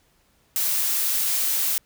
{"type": "noise", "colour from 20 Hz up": "blue", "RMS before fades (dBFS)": -23, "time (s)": [0.56, 1.78], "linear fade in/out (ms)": 0, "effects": ["pink hiss -63 dBFS RMS until 1.85 s"]}